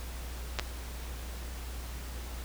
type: clicks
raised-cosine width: 0.2 ms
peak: -13 dBFS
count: 2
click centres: 0.588 / 0.596 s
effects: added 60 Hz sine -38 dBFS peak until 2.44 s + pink hiss -46 dBFS RMS until 2.44 s